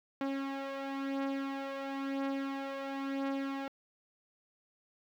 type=beating tone pair; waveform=sawtooth; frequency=273.1 / 274.08 Hz; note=C#4 / C#4; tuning=-26 / -19 cents; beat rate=0.98 Hz; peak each=-32 / -36 dBFS; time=0.21-3.68 s; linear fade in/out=2 ms; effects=low-pass 3000 Hz 12 dB/octave + 11-bit